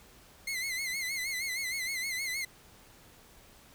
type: tone with vibrato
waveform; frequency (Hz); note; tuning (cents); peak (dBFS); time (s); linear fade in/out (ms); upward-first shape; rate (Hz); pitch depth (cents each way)
sawtooth; 2093; C7; 0; -29; 0.47-2.45; 5; sine; 6.4; 86
effects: pink hiss -57 dBFS RMS until 3.74 s